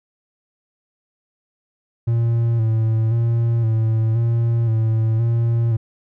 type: tone with vibrato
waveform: triangle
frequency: 113.9 Hz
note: A#2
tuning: 40 cents flat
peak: -13 dBFS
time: 2.07-5.77 s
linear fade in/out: 10 ms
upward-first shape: square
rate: 0.96 Hz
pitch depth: 37 cents each way
effects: none